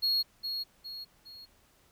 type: tone with echo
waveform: triangle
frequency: 4307 Hz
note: C8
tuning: 49 cents sharp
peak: -24 dBFS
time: 0.02-0.23 s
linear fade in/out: 20 ms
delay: 410 ms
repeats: 3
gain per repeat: -7 dB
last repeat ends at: 1.46 s
effects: pink hiss -65 dBFS RMS until 1.91 s